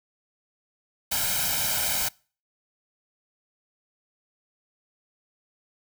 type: noise with comb filter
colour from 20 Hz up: white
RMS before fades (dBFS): -26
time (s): 1.11-2.09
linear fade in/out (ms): 10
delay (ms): 1.3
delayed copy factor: +1
effects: noise-tail reverb RT60 0.4 s tail -25 dB re dry